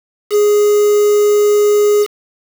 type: tone with quantisation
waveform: triangle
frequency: 415.3 Hz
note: G#4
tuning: in tune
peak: -6 dBFS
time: 0.3-2.07 s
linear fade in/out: 50 ms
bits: 4
effects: none